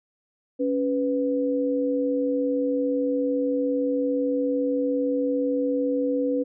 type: tone pair together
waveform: sine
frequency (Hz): 278.4 / 496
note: C#4 / B4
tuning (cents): +8 / +7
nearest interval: minor seventh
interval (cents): 999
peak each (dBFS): -24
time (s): 0.59-6.44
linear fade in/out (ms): 20
effects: none